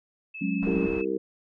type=tone with vibrato; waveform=sine; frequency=2603 Hz; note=E7; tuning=22 cents flat; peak=-36 dBFS; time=0.34-1.05 s; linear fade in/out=10 ms; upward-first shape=sine; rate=18 Hz; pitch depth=12 cents each way
type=chord; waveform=sine; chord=F# suspended second; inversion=none; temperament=equal with one note detuned; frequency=182.56 / 207.7 / 277.2 Hz; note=F#3 / G#3 / C#4; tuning=-23 / 0 / 0 cents; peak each=-29 dBFS; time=0.41-0.88 s; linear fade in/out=10 ms
type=low-pass noise; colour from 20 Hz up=pink; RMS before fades=-38 dBFS; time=0.62-1.02 s; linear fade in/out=10 ms; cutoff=1200 Hz; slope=12 dB/octave
type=harmonic tone; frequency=65.41 Hz; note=C2; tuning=in tune; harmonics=3 / 4 / 5 / 6 / 7; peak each=-36 / -39 / -30 / -30 / -30 dBFS; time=0.66-1.18 s; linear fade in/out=10 ms
effects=none